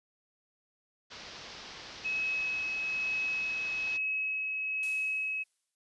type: low-pass noise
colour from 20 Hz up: white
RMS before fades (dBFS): -47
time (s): 1.1-3.98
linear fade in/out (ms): 20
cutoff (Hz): 5600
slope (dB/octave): 48
type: tone with tremolo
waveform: sine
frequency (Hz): 2565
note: E7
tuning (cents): -48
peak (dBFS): -29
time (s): 2.04-5.44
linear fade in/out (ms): 20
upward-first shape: sine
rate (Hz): 1.1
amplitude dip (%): 25
type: noise with exponential decay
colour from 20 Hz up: blue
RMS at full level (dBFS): -43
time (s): 4.83-5.75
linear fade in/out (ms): 0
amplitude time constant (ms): 200
effects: resampled to 24000 Hz